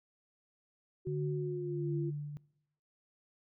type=tone with pitch glide; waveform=sine; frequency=370 to 341.3 Hz; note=F#4 to F4; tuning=0 to -40 cents; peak=-36 dBFS; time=1.05-2.11 s; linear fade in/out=20 ms; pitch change=-140 cents; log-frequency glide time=1.3-1.97 s
type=tone with tremolo; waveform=sine; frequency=146.83 Hz; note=D3; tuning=in tune; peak=-32 dBFS; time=1.07-2.37 s; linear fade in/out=0 ms; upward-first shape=triangle; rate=1.4 Hz; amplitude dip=65%
effects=noise-tail reverb RT60 0.9 s tail -24 dB re dry